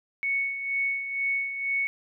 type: tone with tremolo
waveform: sine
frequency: 2217 Hz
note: C#7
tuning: in tune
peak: -23 dBFS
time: 0.23-1.87 s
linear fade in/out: 0 ms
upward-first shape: sine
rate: 2.1 Hz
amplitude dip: 60%
effects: none